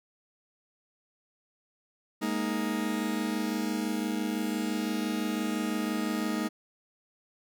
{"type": "chord", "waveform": "40% pulse", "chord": "Ab suspended second", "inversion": "none", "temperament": "just", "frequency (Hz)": [207.7, 233.6, 311.5], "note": ["Ab3", "Bb3", "Eb4"], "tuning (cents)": [0, 4, 2], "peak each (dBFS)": -32, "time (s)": [2.21, 6.49], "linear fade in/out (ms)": 20, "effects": []}